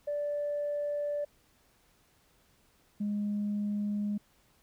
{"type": "tone pair in turn", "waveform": "sine", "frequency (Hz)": [584, 206.5], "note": ["D5", "G#3"], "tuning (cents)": [-10, -10], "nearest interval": "octave + tritone", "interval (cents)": 1800, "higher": "first", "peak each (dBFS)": [-29, -28], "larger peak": "second", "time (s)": [[0.07, 1.25], [3, 4.18]], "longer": "neither", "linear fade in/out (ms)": 10, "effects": ["tanh soft clip ceiling -26 dBFS", "pink hiss -67 dBFS RMS until 4.62 s"]}